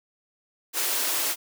white high-pass noise, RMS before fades -26 dBFS, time 0.73-1.36 s, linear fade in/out 50 ms, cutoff 270 Hz, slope 96 dB/octave, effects none

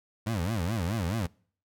25% pulse tone with vibrato, 98 Hz, G2, in tune, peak -24 dBFS, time 0.26-1.27 s, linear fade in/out 10 ms, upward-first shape sine, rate 4.7 Hz, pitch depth 300 cents each way, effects noise-tail reverb RT60 0.5 s tail -25 dB re dry

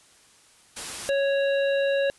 white noise, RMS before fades -34 dBFS, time 0.76-1.1 s, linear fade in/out 10 ms
harmonic tone, 554 Hz, C#5, 1 cent flat, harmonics 1 / 3 / 5 / 7, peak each -21 / -31 / -35 / -38 dBFS, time 1.09-2.1 s, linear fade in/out 0 ms
effects white hiss -56 dBFS RMS until 2.18 s + resampled to 24000 Hz

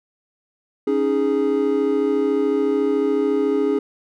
triangle chord, C# suspended second, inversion none, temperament equal, 277.2 / 311.1 / 415.3 Hz, C#4 / D#4 / G#4, 0 / 0 / 0 cents, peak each -20 / -22 / -17 dBFS, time 0.87-3.79 s, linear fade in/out 5 ms, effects none

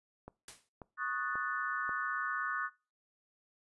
click train, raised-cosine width 1 ms, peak -32 dBFS, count 4, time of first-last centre 0.28-1.893 s, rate 1.86 Hz
white noise with exponential decay, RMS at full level -44 dBFS, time 0.48-0.69 s, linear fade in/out 2 ms, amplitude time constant 45 ms
sine chord, D# half-diminished seventh, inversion third, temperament equal, 1108.7 / 1244.5 / 1480 / 1760 Hz, C#6 / D#6 / F#6 / A6, 0 / 0 / 0 / 0 cents, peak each -40 / -39 / -37 / -40 dBFS, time 0.97-2.7 s, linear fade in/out 50 ms
effects noise-tail reverb RT60 0.3 s tail -22 dB re dry + resampled to 24000 Hz

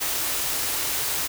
white band-stop noise, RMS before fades -26 dBFS, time 0-1.28 s, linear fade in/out 20 ms, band 160 to 240 Hz, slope 96 dB/octave, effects none

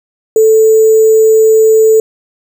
sine tone with sample-and-hold, 440 Hz, A4, in tune, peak -3 dBFS, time 0.36-2 s, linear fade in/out 2 ms, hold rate 7350 Hz, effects none

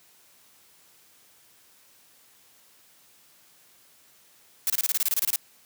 blue noise bursts, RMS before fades -24 dBFS, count 13, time 4.67-5.359 s, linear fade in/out 0 ms, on 29 ms, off 26 ms, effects white hiss -58 dBFS RMS until 5.65 s + high-pass 80 Hz 12 dB/octave

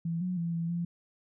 sine tone with pitch steps, 166.8 / 181.7 / 168.9 / 167.1 / 171.8 Hz, E3 / F#3 / E3 / E3 / F3, +21 / -31 / +42 / +24 / -28 cents, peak -29 dBFS, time 0.05-0.85 s, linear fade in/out 5 ms, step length 160 ms, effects none

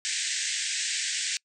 white band-pass noise, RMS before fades -30 dBFS, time 0.05-1.37 s, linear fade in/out 0 ms, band 1600 to 8400 Hz, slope 96 dB/octave, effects noise-tail reverb RT60 0.1 s tail -26 dB re dry

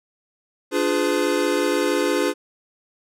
square chord, D diminished seventh, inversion none, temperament equal with one note detuned, 293.7 / 349.2 / 415.3 / 506.3 Hz, D4 / F4 / Ab4 / Cb5, 0 / 0 / 0 / +43 cents, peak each -25 dBFS, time 0.71-2.34 s, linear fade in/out 50 ms, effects low-pass 12000 Hz 12 dB/octave

